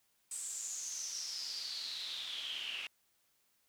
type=noise with band-pass filter sweep; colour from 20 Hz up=pink; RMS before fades=-42 dBFS; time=0.31-2.87 s; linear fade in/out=2 ms; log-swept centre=8200 to 2700 Hz; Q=8.5; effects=white hiss -75 dBFS RMS until 3.68 s